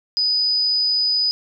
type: tone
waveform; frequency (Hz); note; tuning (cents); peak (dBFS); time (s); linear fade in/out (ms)
sine; 4978; D#8; 0; -16; 0.17-1.31; 0
effects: none